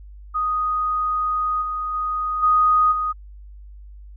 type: tone with level steps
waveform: sine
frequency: 1244.5 Hz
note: D#6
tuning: in tune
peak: -19 / -23 / -21 / -13 / -20 dBFS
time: 0.34-3.13 s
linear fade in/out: 20 ms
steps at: 1.61 / 1.93 / 2.42 / 2.91 s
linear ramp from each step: 20 ms
effects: added 50 Hz sine -38 dBFS peak until 4.16 s